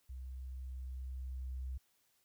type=tone with level ramp; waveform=sine; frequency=64.4 Hz; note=C2; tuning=27 cents flat; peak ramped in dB=-43 to -38 dBFS; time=0.09-1.78 s; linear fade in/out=10 ms; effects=white hiss -75 dBFS RMS until 2.24 s